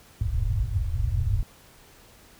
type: low-pass noise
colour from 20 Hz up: white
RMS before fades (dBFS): -25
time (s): 0.21-1.43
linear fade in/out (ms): 2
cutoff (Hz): 120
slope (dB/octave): 96
effects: pink hiss -53 dBFS RMS until 2.39 s